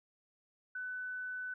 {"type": "tone", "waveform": "sine", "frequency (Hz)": 1500, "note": "F#6", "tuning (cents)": 23, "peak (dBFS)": -38, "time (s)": [0.75, 1.54], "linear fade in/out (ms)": 5, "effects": []}